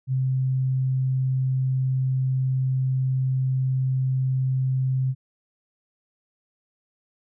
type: tone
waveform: sine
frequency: 130.81 Hz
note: C3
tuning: in tune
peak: -20 dBFS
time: 0.07-5.15 s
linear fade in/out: 50 ms
effects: none